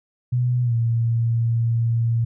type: tone with pitch glide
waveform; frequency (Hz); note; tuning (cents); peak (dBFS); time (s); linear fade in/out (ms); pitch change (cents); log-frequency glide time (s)
sine; 123.47 to 115.87; B2 to A#2; 0 to -10; -17; 0.32-2.25; 10; -110; 0.63-0.74
effects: none